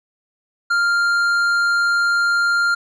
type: tone with tanh clipping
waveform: sine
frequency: 1396.9 Hz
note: F6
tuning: in tune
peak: -16 dBFS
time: 0.7-2.75 s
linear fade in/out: 10 ms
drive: 9 dB
effects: none